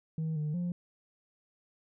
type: tone with pitch steps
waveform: sine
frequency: 159.3 / 151.2 / 175.9 Hz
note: D#3 / D#3 / F3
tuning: +41 / -49 / +13 cents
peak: -28 dBFS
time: 0.18-0.72 s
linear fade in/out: 2 ms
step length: 180 ms
effects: tanh soft clip ceiling -29 dBFS